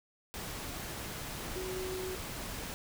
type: tone in noise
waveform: sine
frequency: 371.9 Hz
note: F#4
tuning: 9 cents sharp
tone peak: -37 dBFS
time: 1.56-2.15 s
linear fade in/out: 0 ms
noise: pink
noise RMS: -41 dBFS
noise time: 0.34-2.74 s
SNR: +1 dB
effects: none